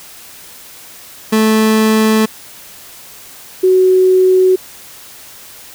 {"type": "tone pair in turn", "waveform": ["30% pulse", "sine"], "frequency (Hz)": [218.5, 372.2], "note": ["A3", "F#4"], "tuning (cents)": [-12, 10], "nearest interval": "major sixth", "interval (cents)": 922, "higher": "second", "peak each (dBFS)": -6, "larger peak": "neither", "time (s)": [[1.32, 2.26], [3.63, 4.56]], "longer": "first", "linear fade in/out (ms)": 10, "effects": ["white hiss -36 dBFS RMS until 5.74 s"]}